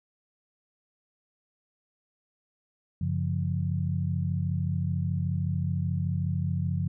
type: tone cluster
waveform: sine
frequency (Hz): 94.8 / 139.9 / 173.6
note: F#2 / C#3 / F3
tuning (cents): +43 / +16 / -10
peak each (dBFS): -29 / -30 / -31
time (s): 3.01-6.88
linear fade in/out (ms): 5
effects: none